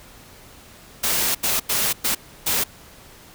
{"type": "noise bursts at uneven times", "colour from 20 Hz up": "white", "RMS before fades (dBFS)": -21, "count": 5, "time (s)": [[1.03, 1.35], [1.43, 1.6], [1.69, 1.93], [2.04, 2.15], [2.46, 2.64]], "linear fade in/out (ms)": 10, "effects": ["pink hiss -46 dBFS RMS until 3.34 s"]}